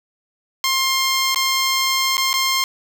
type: tone with dropouts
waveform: 10% pulse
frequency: 1061 Hz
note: C6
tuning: 24 cents sharp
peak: -8 dBFS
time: 0.64-2.64 s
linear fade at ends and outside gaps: 1 ms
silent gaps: 1.346-1.359 / 2.17-2.179 / 2.331-2.339 s
effects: none